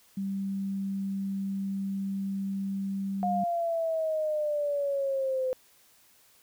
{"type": "tone", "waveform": "sine", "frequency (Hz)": 195.5, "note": "G3", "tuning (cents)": -4, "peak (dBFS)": -29, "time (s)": [0.17, 3.44], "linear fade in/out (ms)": 5}
{"type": "exponential sweep", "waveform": "sine", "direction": "down", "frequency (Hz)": [718, 511], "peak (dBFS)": -26, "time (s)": [3.23, 5.53], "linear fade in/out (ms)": 0}
{"effects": ["white hiss -61 dBFS RMS until 6.42 s"]}